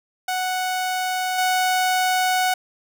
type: tone with level steps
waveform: sawtooth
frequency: 740 Hz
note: F#5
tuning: in tune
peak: -18 / -14 dBFS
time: 0.28-2.54 s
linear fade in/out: 5 ms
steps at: 1.38 s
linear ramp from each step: 5 ms
effects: none